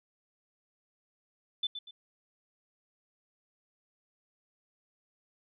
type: tone with echo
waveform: sine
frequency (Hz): 3516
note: A7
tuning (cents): -2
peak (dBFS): -28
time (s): 1.63-1.67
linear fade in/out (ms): 5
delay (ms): 120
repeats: 2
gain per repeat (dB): -9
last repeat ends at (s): 1.91
effects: none